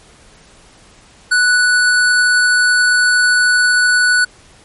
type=tone; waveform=square; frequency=1480 Hz; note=F#6; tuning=in tune; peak=-10 dBFS; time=1.31-4.25 s; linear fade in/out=10 ms; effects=pink hiss -45 dBFS RMS until 4.64 s + MP3 48 kbps